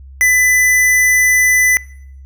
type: tone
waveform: square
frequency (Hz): 2000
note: B6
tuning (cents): +21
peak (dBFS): -9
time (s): 0.21-1.77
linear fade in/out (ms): 0
effects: noise-tail reverb RT60 0.7 s tail -22 dB re dry + added 67 Hz sine -33 dBFS peak until 2.25 s